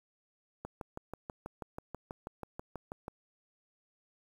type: click train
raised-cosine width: 1 ms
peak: -26 dBFS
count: 16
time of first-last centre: 0.65-3.081 s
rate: 6.17 Hz
effects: 9-bit